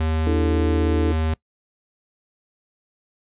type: tone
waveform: square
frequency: 79.4 Hz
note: D#2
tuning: 36 cents sharp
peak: -20 dBFS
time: 0-1.34 s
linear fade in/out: 5 ms
type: chord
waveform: sine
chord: D suspended second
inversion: none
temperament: just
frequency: 293.7 / 330.4 / 440.5 Hz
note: D4 / E4 / A4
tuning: 0 / +4 / +2 cents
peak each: -25 / -24 / -25 dBFS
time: 0.27-1.12 s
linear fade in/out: 0 ms
effects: noise-tail reverb RT60 0.1 s tail -23 dB re dry + resampled to 8000 Hz